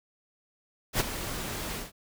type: noise with ADSR envelope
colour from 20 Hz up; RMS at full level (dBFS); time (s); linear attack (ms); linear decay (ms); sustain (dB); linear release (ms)
pink; -24; 0.93-1.92; 71; 19; -11; 150
effects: none